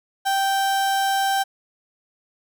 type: tone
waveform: 35% pulse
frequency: 782 Hz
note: G5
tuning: 4 cents flat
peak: -17 dBFS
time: 0.25-1.44 s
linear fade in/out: 20 ms
effects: none